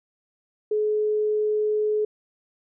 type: tone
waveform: sine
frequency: 425.2 Hz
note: G#4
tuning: 41 cents sharp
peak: -20 dBFS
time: 0.71-2.05 s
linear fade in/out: 5 ms
effects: none